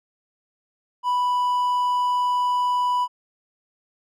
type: tone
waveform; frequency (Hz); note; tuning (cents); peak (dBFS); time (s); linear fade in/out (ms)
triangle; 987.8; B5; 0; -17; 1.03-3.08; 50
effects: none